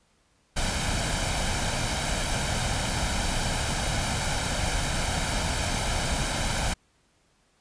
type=noise with comb filter; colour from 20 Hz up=pink; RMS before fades=-27 dBFS; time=0.56-6.74 s; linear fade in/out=10 ms; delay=1.3 ms; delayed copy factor=+0.55; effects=pink hiss -66 dBFS RMS until 7.6 s + resampled to 22050 Hz